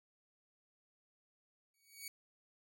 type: tone with exponential growth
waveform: 10% pulse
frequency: 2253 Hz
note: C#7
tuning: 28 cents sharp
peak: -33 dBFS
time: 1.74-2.08 s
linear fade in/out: 2 ms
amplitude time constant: 73 ms
effects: none